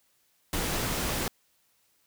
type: noise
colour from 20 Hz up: pink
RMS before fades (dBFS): -30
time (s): 0.53-1.28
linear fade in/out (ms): 2
effects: white hiss -69 dBFS RMS until 2.06 s